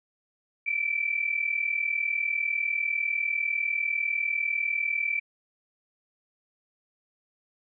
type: tone pair together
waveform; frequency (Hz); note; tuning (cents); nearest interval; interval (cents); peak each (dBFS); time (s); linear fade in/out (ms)
sine; 2309 / 2349; D7 / D7; -30 / 0; unison; 30; -28; 0.66-5.2; 10
effects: none